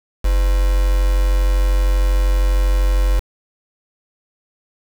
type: tone with quantisation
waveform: sine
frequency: 46.37 Hz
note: F#1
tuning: 5 cents sharp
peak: -12 dBFS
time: 0.24-3.2 s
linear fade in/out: 10 ms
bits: 4
effects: none